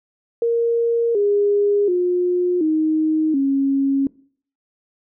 sine tone with pitch steps, 466.2 / 408.2 / 357.4 / 313 / 274 Hz, A#4 / G#4 / F4 / D#4 / C#4, 0 / -30 / +40 / +10 / -20 cents, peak -15 dBFS, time 0.42-4.07 s, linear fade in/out 2 ms, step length 730 ms, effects noise-tail reverb RT60 0.5 s tail -21 dB re dry

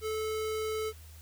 square tone, 435.2 Hz, A4, 19 cents flat, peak -32 dBFS, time 0.01-0.93 s, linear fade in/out 50 ms, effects added 79 Hz sine -48 dBFS peak until 1.21 s + white hiss -57 dBFS RMS until 1.21 s

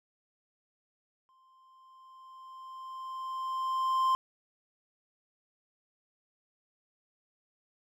triangle tone with exponential growth, 1046.5 Hz, C6, in tune, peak -21 dBFS, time 1.29-4.15 s, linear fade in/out 0 ms, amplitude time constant 620 ms, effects none

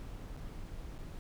brown noise with dropouts, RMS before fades -44 dBFS, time 0-1.19 s, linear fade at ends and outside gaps 0 ms, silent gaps 0.365-0.373 / 0.981-0.988 s, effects none

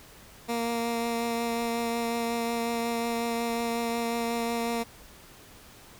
15% pulse tone with vibrato, 233.1 Hz, A#3, in tune, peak -21 dBFS, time 0.48-4.84 s, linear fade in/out 20 ms, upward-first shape triangle, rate 5.5 Hz, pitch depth 14 cents each way, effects pink hiss -51 dBFS RMS until 5.99 s

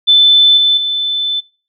sine tone with level steps, 3520 Hz, A7, in tune, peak -4 / -7 / -13 dBFS, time 0.07-1.41 s, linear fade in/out 20 ms, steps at 0.57 / 0.77 s, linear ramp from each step 5 ms, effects noise-tail reverb RT60 0.4 s tail -26 dB re dry

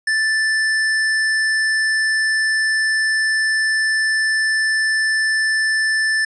triangle tone with hard clipping, 1760 Hz, A6, in tune, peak -17 dBFS, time 0.07-6.25 s, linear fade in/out 5 ms, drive 18 dB, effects resampled to 22050 Hz

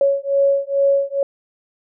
sine beating tone pair, 554.4 / 556.7 Hz, C#5 / C#5, 0 / +7 cents, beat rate 2.3 Hz, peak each -17 dBFS, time 0.01-1.23 s, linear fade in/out 2 ms, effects none

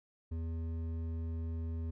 sine tone with hard clipping, 82 Hz, E2, 9 cents flat, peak -37 dBFS, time 0.31-1.91 s, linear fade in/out 10 ms, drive 9 dB, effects none

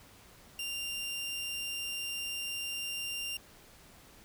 sawtooth tone, 2786 Hz, F7, 5 cents flat, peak -32 dBFS, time 0.59-3.37 s, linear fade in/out 2 ms, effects pink hiss -57 dBFS RMS until 4.24 s

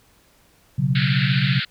sine chord, B suspended second, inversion none, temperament equal, 123.47 / 138.59 / 185 Hz, B2 / C#3 / F#3, 0 / 0 / 0 cents, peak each -23 / -19 / -24 dBFS, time 0.78-1.6 s, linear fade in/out 10 ms
pink band-pass noise, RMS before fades -26 dBFS, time 0.95-1.65 s, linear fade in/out 5 ms, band 1400 to 4500 Hz, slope 96 dB/octave
effects pink hiss -57 dBFS RMS until 1.7 s

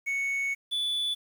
triangle tone pair in turn, 2217 / 3464 Hz, C#7 / A7, 0 / -28 cents, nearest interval minor sixth, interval 772 cents, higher second, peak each -25 dBFS, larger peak neither, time 0.06-0.55 / 0.71-1.15 s, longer first, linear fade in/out 20 ms, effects 9-bit

